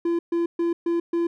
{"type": "tone bursts", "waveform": "triangle", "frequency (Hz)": 339.9, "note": "F4", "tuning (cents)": -47, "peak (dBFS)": -18, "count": 5, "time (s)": [0.05, 1.27], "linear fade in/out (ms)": 5, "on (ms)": 140, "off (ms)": 130, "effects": []}